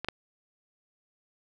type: clicks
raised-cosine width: 0.3 ms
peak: -18 / -13 dBFS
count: 2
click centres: 0.046 / 0.086 s
effects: none